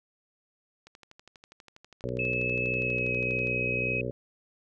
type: click train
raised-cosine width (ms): 0.2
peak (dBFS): -32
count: 33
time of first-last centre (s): 0.87-3.472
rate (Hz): 12.3
type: harmonic tone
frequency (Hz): 61.74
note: B1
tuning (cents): 0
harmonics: 1 / 2 / 3 / 4 / 5 / 6 / 7 / 8 / 9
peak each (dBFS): -44 / -35 / -42 / -39 / -45 / -39 / -37 / -39 / -38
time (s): 2.04-4.11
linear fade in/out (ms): 0
type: tone with pitch glide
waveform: sine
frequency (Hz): 2599 to 2543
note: E7 to D#7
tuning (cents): -25 to +37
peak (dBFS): -28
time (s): 2.19-4.01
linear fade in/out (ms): 2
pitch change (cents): -38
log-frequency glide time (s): 2.68-3.15
effects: none